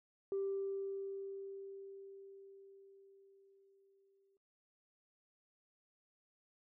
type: tone with exponential decay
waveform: sine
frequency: 392 Hz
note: G4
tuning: in tune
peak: -33 dBFS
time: 0.32-4.37 s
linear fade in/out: 1 ms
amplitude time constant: 880 ms
effects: noise-tail reverb RT60 0.2 s tail -23 dB re dry + tanh soft clip ceiling -31 dBFS